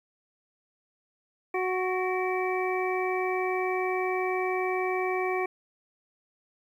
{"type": "harmonic tone with a mistuned harmonic", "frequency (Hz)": 370, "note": "F#4", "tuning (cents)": 0, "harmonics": [1, 2, 3, 5, 6], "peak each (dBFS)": [-28, -32, -35, -39, -34], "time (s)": [1.54, 5.46], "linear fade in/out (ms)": 5, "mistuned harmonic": 6, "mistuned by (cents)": 64, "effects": ["10-bit"]}